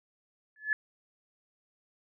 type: tone with exponential growth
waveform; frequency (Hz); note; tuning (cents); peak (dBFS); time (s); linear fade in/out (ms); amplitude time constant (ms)
sine; 1719; A6; -41; -21; 0.56-0.73; 1; 35
effects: none